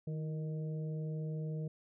harmonic tone with a mistuned harmonic, 155.56 Hz, D#3, in tune, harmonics 1 / 2 / 3 / 4, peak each -36 / -52 / -47 / -54 dBFS, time 0.07-1.68 s, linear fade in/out 5 ms, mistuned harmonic 2, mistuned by +110 cents, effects none

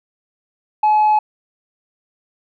triangle tone with tanh clipping, 852 Hz, G#5, 44 cents sharp, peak -11 dBFS, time 0.83-1.19 s, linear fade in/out 5 ms, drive 6 dB, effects none

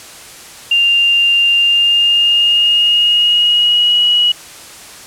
sine tone with pitch glide, 2794 to 2913 Hz, F7 to F#7, 0 to -28 cents, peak -8 dBFS, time 0.71-4.32 s, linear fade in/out 5 ms, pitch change +72 cents, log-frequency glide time 1.56-4.03 s, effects white hiss -34 dBFS RMS until 5.06 s + low-pass 10000 Hz 12 dB/octave

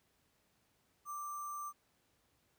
sine tone with sample-and-hold, 1174.7 Hz, D6, in tune, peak -40 dBFS, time 1.05-1.73 s, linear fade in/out 50 ms, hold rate 7350 Hz, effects pink hiss -75 dBFS RMS until 2.58 s + high-pass 60 Hz 12 dB/octave

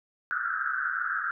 white band-pass noise, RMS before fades -30 dBFS, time 0.31-1.31 s, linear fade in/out 0 ms, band 1300 to 1600 Hz, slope 96 dB/octave, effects none

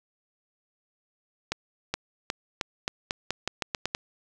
accelerating click train, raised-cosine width 0.2 ms, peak -10 dBFS, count 12, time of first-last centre 1.52-3.949 s, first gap 420 ms, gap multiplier 0.86, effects none

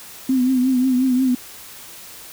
sine tone with vibrato, 256.3 Hz, C4, 36 cents flat, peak -14 dBFS, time 0.29-1.35 s, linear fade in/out 5 ms, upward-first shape triangle, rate 5.6 Hz, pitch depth 71 cents each way, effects white hiss -39 dBFS RMS until 2.32 s

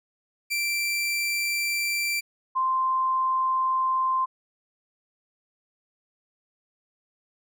sawtooth / sine tone pair in turn, 2349 / 1043.8 Hz, D7 / C6, 0 / -4 cents, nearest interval octave + major second, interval 1404 cents, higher first, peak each -21 dBFS, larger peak neither, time 0.5-2.21 / 2.55-4.26 s, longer neither, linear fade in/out 20 ms, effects none

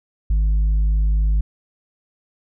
triangle tone with tanh clipping, 51.91 Hz, G#1, in tune, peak -15 dBFS, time 0.3-1.41 s, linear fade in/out 5 ms, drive 8 dB, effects none

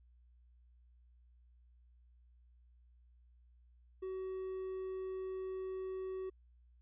triangle tone, 377 Hz, F#4, 32 cents sharp, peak -37 dBFS, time 4.02-6.3 s, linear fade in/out 10 ms, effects added 60 Hz sine -62 dBFS peak until 6.81 s + resampled to 8000 Hz

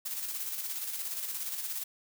blue noise with tremolo, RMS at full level -35 dBFS, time 0.05-1.84 s, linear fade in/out 10 ms, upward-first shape square, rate 17 Hz, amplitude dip 40%, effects none

